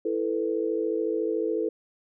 sine chord, E suspended fourth, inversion none, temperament equal, 329.6 / 440 / 493.9 Hz, E4 / A4 / B4, 0 / 0 / 0 cents, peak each -29 / -27 / -31 dBFS, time 0.05-1.69 s, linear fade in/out 5 ms, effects none

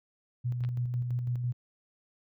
sine tone with tremolo, 122.5 Hz, B2, 14 cents flat, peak -27 dBFS, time 0.44-1.53 s, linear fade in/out 20 ms, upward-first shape square, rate 6 Hz, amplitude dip 35%
clicks, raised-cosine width 0.3 ms, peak -32 dBFS, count 2, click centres 0.638 / 0.649 s
effects none

